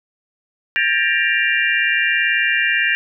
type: tone cluster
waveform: sine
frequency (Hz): 1599 / 1760 / 1878 / 2372 / 2778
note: G6 / A6 / A#6 / D7 / F7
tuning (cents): +34 / 0 / +12 / +17 / -10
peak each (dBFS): -21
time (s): 0.76-2.95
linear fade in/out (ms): 0
effects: none